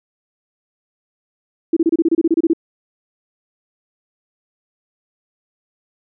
sine tone bursts, 329.6 Hz, E4, in tune, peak -10 dBFS, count 13, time 1.73-2.534 s, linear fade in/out 5 ms, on 36 ms, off 28 ms, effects none

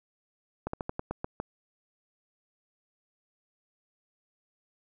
slowing click train, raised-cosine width 1 ms, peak -18 dBFS, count 8, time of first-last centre 0.67-1.4 s, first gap 64 ms, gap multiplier 1.16, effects none

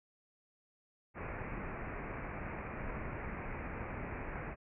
pink low-pass noise, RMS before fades -42 dBFS, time 1.14-4.56 s, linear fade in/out 50 ms, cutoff 2500 Hz, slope 96 dB/octave, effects none

